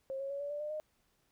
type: tone with pitch steps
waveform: sine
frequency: 536 / 548.2 / 560.7 / 573.5 / 586.5 / 599.9 / 613.6 Hz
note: C5 / C#5 / C#5 / D5 / D5 / D5 / D#5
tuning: +42 / -19 / +20 / -41 / -2 / +37 / -24 cents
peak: -36 dBFS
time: 0.1-0.8 s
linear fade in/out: 0 ms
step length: 100 ms
effects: pink hiss -75 dBFS RMS until 1.31 s